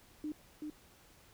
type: tone with echo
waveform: sine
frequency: 302.9 Hz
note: D#4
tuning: 46 cents flat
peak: -36 dBFS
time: 0.24-0.32 s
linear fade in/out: 2 ms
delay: 380 ms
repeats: 1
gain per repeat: -3 dB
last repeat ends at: 0.7 s
effects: pink hiss -62 dBFS RMS until 1.33 s